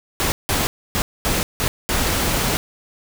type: noise bursts at uneven times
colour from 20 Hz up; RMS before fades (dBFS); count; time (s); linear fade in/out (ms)
pink; -20; 6; 0.2-0.32 / 0.49-0.67 / 0.95-1.02 / 1.25-1.43 / 1.6-1.68 / 1.89-2.57; 0
effects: none